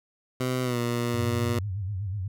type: tone with pitch glide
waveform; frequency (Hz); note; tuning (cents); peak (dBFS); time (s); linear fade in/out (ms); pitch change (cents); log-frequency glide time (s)
15% pulse; 127.4 to 119.56; C3 to A#2; -46 to +44; -19; 0.4-1.59; 5; -110; 0.63-0.78
type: tone with vibrato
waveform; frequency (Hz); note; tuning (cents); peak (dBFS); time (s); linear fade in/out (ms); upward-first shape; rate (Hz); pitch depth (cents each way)
sine; 98; G2; 0; -28; 1.14-2.28; 5; sine; 8.1; 140
effects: none